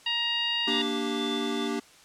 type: harmonic tone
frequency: 941 Hz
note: A#5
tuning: 16 cents sharp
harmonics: 1 / 2 / 3 / 4 / 5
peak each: -38 / -34 / -27 / -33 / -39 dBFS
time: 0.06-0.82 s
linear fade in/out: 5 ms
type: chord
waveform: square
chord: G minor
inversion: first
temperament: equal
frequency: 233.1 / 293.7 / 392 Hz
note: Bb3 / D4 / G4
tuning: 0 / 0 / 0 cents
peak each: -33 dBFS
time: 0.67-1.8 s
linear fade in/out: 10 ms
type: tone with tremolo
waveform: sine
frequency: 3520 Hz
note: A7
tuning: in tune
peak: -32 dBFS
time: 0.7-1.68 s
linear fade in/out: 10 ms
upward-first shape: sine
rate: 2.1 Hz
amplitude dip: 50%
effects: white hiss -54 dBFS RMS until 2.04 s + low-pass 8000 Hz 12 dB/octave

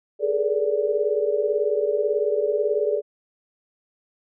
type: tone cluster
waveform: sine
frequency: 413.7 / 431.9 / 483 / 580 Hz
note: G#4 / A4 / B4 / D5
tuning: -7 / -32 / -39 / -22 cents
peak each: -25 / -23 / -30 / -25 dBFS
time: 0.19-3.02 s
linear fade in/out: 50 ms
effects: none

